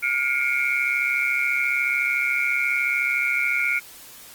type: tone cluster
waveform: sine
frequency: 1421 / 2163 / 2297 / 2396 Hz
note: F6 / C#7 / D7 / D7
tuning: +30 / -43 / -39 / +34 cents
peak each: -27 / -24 / -24 / -29 dBFS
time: 0.02-3.8 s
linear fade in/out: 20 ms
effects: white hiss -44 dBFS RMS until 4.34 s + Opus 24 kbps